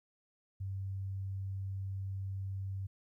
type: tone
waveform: sine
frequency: 96.7 Hz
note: G2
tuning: 23 cents flat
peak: -36 dBFS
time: 0.6-2.87 s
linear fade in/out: 10 ms
effects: 13-bit